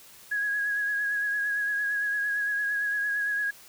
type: tone with vibrato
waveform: sine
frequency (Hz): 1661.2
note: G#6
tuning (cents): 0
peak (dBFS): -25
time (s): 0.31-3.51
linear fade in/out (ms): 10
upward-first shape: triangle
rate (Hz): 8.8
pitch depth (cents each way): 36
effects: white hiss -51 dBFS RMS until 3.68 s